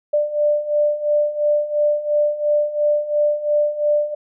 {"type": "beating tone pair", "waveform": "sine", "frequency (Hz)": [591, 593.9], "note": ["D5", "D5"], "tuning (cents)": [11, 19], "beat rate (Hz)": 2.9, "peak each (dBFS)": [-21, -17], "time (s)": [0.13, 4.15], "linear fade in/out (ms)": 10, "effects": []}